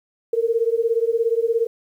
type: beating tone pair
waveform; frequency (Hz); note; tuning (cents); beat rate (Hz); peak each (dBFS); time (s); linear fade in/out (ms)
sine; 451.5 / 468.5; A4 / A#4; +45 / +9; 17; -20; 0.33-1.67; 5
effects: 9-bit